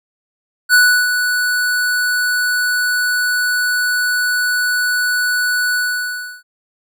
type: tone with ADSR envelope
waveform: square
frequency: 1480 Hz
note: F#6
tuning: in tune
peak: -7 dBFS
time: 0.69-6.43 s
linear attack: 48 ms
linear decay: 330 ms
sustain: -8 dB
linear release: 680 ms
effects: none